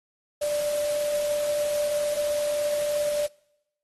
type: tone in noise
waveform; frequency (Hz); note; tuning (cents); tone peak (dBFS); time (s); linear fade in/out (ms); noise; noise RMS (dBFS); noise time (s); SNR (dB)
sine; 590; D5; +8; -24; 0.41-3.27; 10; white; -36; 0.41-3.27; +9
effects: noise-tail reverb RT60 0.9 s tail -25 dB re dry + AAC 32 kbps